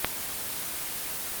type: click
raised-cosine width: 0.3 ms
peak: -6 dBFS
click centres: 0.046 s
effects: white hiss -33 dBFS RMS until 1.4 s + Opus 24 kbps